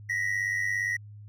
triangle tone pair together, 1878.6 / 1976 Hz, A#6 / B6, +13 / 0 cents, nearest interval minor second, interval 87 cents, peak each -27 / -28 dBFS, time 0.09-0.97 s, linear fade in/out 10 ms, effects added 104 Hz sine -43 dBFS peak until 1.28 s

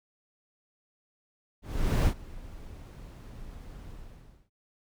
brown noise with ADSR envelope, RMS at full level -21 dBFS, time 1.62-4.5 s, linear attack 440 ms, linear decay 78 ms, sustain -23 dB, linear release 600 ms, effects none

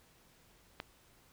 click, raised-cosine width 0.3 ms, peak -23 dBFS, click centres 0.801 s, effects pink hiss -65 dBFS RMS until 1.32 s

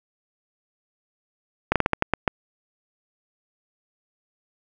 slowing click train, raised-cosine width 0.5 ms, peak -3 dBFS, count 8, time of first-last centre 1.72-2.278 s, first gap 37 ms, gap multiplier 1.25, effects none

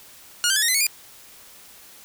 10% pulse tone with pitch steps, 1434 / 1563.8 / 1705.3 / 1859.7 / 2028 / 2212 / 2412 Hz, F6 / G6 / G#6 / A#6 / B6 / C#7 / D7, +45 / -5 / +45 / -5 / +45 / -4 / +46 cents, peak -9 dBFS, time 0.44-0.867 s, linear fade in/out 0 ms, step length 61 ms, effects white hiss -47 dBFS RMS until 2.04 s

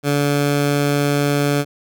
15% pulse tone, 143.8 Hz, D3, 36 cents flat, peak -9 dBFS, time 0.03-1.65 s, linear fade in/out 50 ms, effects none

